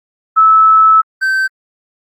sine / triangle tone pair in turn, 1305 / 1548.3 Hz, E6 / G6, -18 / -22 cents, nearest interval minor third, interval 296 cents, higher second, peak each -4 / -9 dBFS, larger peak first, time 0.36-1.02 / 1.21-1.48 s, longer first, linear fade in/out 20 ms, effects Opus 32 kbps

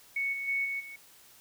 sine tone with level steps, 2217 Hz, C#7, in tune, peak -28 / -33 / -27 / -31 / -42 dBFS, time 0.16-0.96 s, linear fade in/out 5 ms, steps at 0.32 / 0.47 / 0.64 / 0.79 s, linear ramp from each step 20 ms, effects white hiss -57 dBFS RMS until 1.4 s

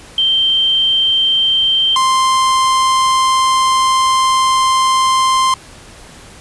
sine / 45% pulse tone pair in turn, 3136 / 1046.5 Hz, G7 / C6, 0 / 0 cents, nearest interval octave + perfect fifth, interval 1900 cents, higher first, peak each -10 dBFS, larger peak neither, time 0.18-1.96 / 1.96-5.54 s, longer second, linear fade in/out 2 ms, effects pink hiss -38 dBFS RMS until 6.4 s + resampled to 24000 Hz

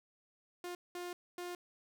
sawtooth tone bursts at uneven times, 354 Hz, F4, 23 cents sharp, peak -37 dBFS, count 3, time 0.64-0.75 / 0.95-1.13 / 1.38-1.55 s, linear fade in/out 2 ms, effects none

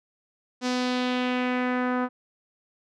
sawtooth tone with low-pass filter sweep, 250.4 Hz, B3, 24 cents sharp, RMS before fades -26 dBFS, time 0.61-2.09 s, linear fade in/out 50 ms, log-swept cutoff 5800 to 1300 Hz, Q 1.9, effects none

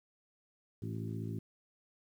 harmonic tone with a mistuned harmonic, 55 Hz, A1, in tune, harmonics 2 / 3 / 4 / 5 / 6 / 7, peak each -39 / -43 / -45 / -47 / -49 / -50 dBFS, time 0.82-1.39 s, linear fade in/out 5 ms, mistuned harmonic 6, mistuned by +35 cents, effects 11-bit

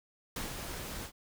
pink noise with ADSR envelope, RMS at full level -37 dBFS, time 0.36-1.12 s, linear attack 3 ms, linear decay 140 ms, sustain -4 dB, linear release 77 ms, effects none

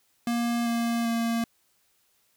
square tone with pitch steps, 236.1 / 233.5 / 231 Hz, A#3 / A#3 / A#3, +22 / +3 / -16 cents, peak -25 dBFS, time 0.27-1.44 s, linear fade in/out 2 ms, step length 390 ms, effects white hiss -68 dBFS RMS until 2.36 s

